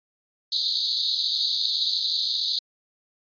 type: band-pass noise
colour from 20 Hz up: white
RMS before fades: -25 dBFS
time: 0.52-2.59 s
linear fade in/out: 2 ms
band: 3700 to 4600 Hz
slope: 96 dB/octave
effects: resampled to 11025 Hz

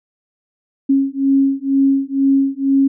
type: beating tone pair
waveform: sine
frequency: 271.9 / 274 Hz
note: C#4 / C#4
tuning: -33 / -20 cents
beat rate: 2.1 Hz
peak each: -15 dBFS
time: 0.89-2.88 s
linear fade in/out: 10 ms
effects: none

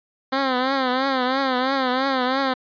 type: tone with vibrato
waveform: 10% pulse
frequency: 261.6 Hz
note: C4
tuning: in tune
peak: -11 dBFS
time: 0.32-2.54 s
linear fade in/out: 10 ms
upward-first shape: triangle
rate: 3 Hz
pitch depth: 100 cents each way
effects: resampled to 11025 Hz

